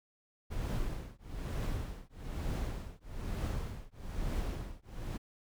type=noise with tremolo; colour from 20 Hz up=brown; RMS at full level=-33 dBFS; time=0.5-5.18 s; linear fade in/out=20 ms; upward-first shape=triangle; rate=1.1 Hz; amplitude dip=100%; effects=none